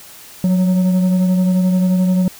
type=tone with frequency modulation; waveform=sine; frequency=182.8 Hz; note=F#3; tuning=21 cents flat; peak=-9 dBFS; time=0.44-2.28 s; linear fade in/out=2 ms; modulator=377 Hz; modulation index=0.29; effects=tanh soft clip ceiling -10 dBFS + white hiss -39 dBFS RMS until 2.39 s